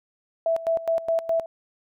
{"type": "tone with tremolo", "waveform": "sine", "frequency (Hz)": 659.3, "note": "E5", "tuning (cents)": 0, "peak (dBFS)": -19, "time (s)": [0.46, 1.46], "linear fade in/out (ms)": 2, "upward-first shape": "square", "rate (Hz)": 4.8, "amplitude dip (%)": 80, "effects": []}